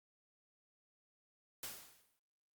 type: noise with exponential decay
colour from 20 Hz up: white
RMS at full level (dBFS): -43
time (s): 1.63-2.19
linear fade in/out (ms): 1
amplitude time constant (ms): 120
effects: Opus 48 kbps